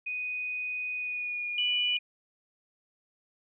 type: tone with pitch glide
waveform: sine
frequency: 2489 to 2435 Hz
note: D#7 to D#7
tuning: 0 to -38 cents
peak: -31 dBFS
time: 0.06-1.99 s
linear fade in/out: 10 ms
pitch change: -38 cents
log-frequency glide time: 0.95-1.49 s
type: tone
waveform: sine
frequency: 2960 Hz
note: F#7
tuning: in tune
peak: -26 dBFS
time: 1.58-1.97 s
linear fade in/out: 2 ms
effects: none